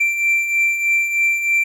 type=beating tone pair; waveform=triangle; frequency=2349 / 2352.2 Hz; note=D7 / D7; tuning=0 / +2 cents; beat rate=3.2 Hz; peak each=-22 / -14 dBFS; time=0-1.64 s; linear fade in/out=10 ms; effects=none